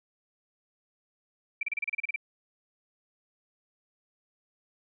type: tone bursts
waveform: sine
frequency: 2338 Hz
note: D7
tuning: 8 cents flat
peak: -27 dBFS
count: 11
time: 1.61-2.161 s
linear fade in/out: 5 ms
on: 21 ms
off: 32 ms
effects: none